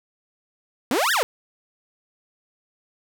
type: exponential two-way sweep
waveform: sawtooth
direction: up then down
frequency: 220 to 1933 to 419.4 Hz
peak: -15 dBFS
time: 0.91-1.23 s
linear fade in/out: 0 ms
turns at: 1.12 s
effects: none